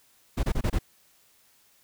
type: noise bursts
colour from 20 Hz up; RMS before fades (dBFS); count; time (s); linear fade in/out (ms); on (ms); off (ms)
brown; -24; 5; 0.37-0.789; 10; 63; 26
effects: white hiss -62 dBFS RMS until 1.83 s